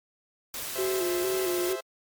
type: noise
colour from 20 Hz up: white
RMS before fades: -35 dBFS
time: 0.54-1.73 s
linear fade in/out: 2 ms
type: chord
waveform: sawtooth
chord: Ab augmented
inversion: none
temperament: equal with one note detuned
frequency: 419.4 / 523.3 / 659.3 Hz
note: Ab4 / C5 / E5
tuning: +17 / 0 / 0 cents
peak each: -39 / -33 / -33 dBFS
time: 0.75-1.81 s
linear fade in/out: 10 ms
type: tone with vibrato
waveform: sine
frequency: 366.9 Hz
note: F#4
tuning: 15 cents flat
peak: -26 dBFS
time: 0.78-1.76 s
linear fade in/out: 10 ms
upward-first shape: square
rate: 2.2 Hz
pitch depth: 53 cents each way
effects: MP3 96 kbps